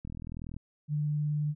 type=click train; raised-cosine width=5 ms; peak=-28 dBFS; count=22; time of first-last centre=0.05-0.566 s; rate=40.7 Hz
type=tone with vibrato; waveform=sine; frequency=149.1 Hz; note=D3; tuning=27 cents sharp; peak=-27 dBFS; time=0.88-1.55 s; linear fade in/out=50 ms; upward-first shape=square; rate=19 Hz; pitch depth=10 cents each way
effects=none

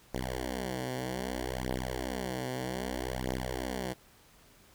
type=beating tone pair; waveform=5% pulse; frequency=63.3 / 63.93 Hz; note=B1 / C2; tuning=+43 / -40 cents; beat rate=0.63 Hz; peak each=-25 / -25 dBFS; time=0.13-3.94 s; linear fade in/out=20 ms; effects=pink hiss -60 dBFS RMS until 4.74 s

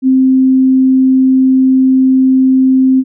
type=tone; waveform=sine; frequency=261.6 Hz; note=C4; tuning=in tune; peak=-5 dBFS; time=0.02-3.04 s; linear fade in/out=50 ms; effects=none

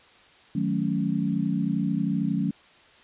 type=chord; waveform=sine; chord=D# half-diminished seventh; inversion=none; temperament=equal with one note detuned; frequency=155.56 / 185 / 217.9 / 277.2 Hz; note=D#3 / F#3 / A3 / C#4; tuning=0 / 0 / -17 / 0 cents; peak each=-30 / -27 / -28 / -29 dBFS; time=0.55-2.51 s; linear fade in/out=5 ms; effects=white hiss -54 dBFS RMS until 3.03 s + resampled to 8000 Hz

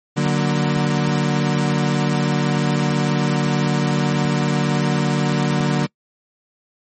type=chord; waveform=35% pulse; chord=D augmented; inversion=none; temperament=equal; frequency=146.83 / 185 / 233.1 Hz; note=D3 / F#3 / A#3; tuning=0 / 0 / 0 cents; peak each=-17 / -20 / -21 dBFS; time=0.16-5.87 s; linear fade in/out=20 ms; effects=noise-tail reverb RT60 0.1 s tail -25 dB re dry + MP3 32 kbps

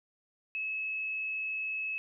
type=tone; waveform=sine; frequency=2586 Hz; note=E7; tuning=34 cents flat; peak=-32 dBFS; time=0.55-1.98 s; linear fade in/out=0 ms; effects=none

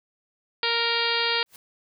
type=harmonic tone; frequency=466.2 Hz; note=A#4; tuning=in tune; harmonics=1 / 2 / 3 / 4 / 5 / 6 / 7 / 8 / 9 / 10; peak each=-31 / -31 / -31 / -31 / -31 / -31 / -31 / -31 / -31 / -31 dBFS; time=0.63-1.43 s; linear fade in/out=2 ms
type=noise with exponential growth; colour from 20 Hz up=white; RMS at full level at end=-42 dBFS; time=1.46-1.56 s; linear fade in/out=1 ms; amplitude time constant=21 ms
effects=none

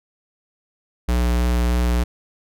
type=tone with vibrato; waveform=square; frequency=60.2 Hz; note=B1; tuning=44 cents flat; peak=-17 dBFS; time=1.08-2.04 s; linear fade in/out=10 ms; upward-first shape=sine; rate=3.2 Hz; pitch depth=11 cents each way; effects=none

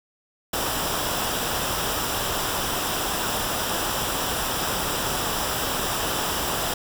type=noise with comb filter; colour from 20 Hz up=pink; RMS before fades=-26 dBFS; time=0.53-6.74 s; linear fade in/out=5 ms; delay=0.46 ms; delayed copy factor=-0.55; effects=none

